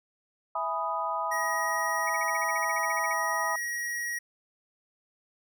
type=chord; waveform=sine; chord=E major seventh; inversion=none; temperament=equal; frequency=659.3 / 830.6 / 987.8 / 1244.5 Hz; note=E5 / G#5 / B5 / D#6; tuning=0 / 0 / 0 / 0 cents; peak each=-35 / -35 / -32 / -32 dBFS; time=0.55-3.56 s; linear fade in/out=5 ms
type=tone; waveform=square; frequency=1899 Hz; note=A#6; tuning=32 cents sharp; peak=-31 dBFS; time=1.31-4.19 s; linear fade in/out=10 ms
type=tone bursts; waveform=sine; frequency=2233 Hz; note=C#7; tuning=12 cents sharp; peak=-32 dBFS; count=16; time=2.07-3.131 s; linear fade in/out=5 ms; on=26 ms; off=43 ms
effects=none